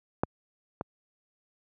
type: clicks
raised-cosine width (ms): 1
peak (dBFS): -10 / -18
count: 2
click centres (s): 0.235 / 0.811
effects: high-pass 80 Hz 12 dB/octave